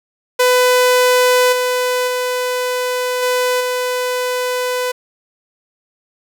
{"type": "tone with level steps", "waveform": "sawtooth", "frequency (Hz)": 500, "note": "B4", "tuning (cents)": 21, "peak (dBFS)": [-6, -11, -13, -10, -13], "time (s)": [0.39, 4.92], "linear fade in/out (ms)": 10, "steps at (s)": [1.52, 2.07, 3.22, 3.6], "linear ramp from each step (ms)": 10, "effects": []}